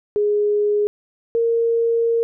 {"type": "tone pair in turn", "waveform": "sine", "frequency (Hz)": [415.3, 462.3], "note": ["G#4", "A#4"], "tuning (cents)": [0, -14], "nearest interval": "major second", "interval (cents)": 186, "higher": "second", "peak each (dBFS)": -15, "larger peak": "neither", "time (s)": [[0.16, 0.87], [1.35, 2.23]], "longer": "second", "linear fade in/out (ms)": 0, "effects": []}